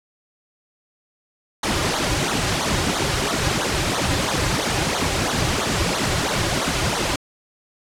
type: noise with flanger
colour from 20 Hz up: pink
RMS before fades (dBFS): -21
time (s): 1.63-7.16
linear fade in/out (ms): 5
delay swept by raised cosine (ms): 0.38 to 4.58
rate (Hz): 3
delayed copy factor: -0.85
effects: low-pass 8000 Hz 12 dB/octave